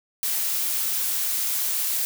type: noise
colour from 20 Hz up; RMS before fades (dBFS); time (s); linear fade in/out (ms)
blue; -25; 0.23-2.05; 0
effects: none